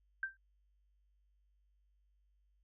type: tone with exponential decay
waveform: sine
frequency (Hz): 1568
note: G6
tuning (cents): 0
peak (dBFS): -31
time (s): 0.23-0.37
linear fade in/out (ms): 2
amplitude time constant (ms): 29
effects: added 50 Hz sine -70 dBFS peak until 2.63 s